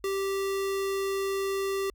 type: tone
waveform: square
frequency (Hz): 390.7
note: G4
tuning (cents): -6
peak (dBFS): -28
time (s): 0.04-1.9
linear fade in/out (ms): 2
effects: added 50 Hz sine -55 dBFS peak until 1.94 s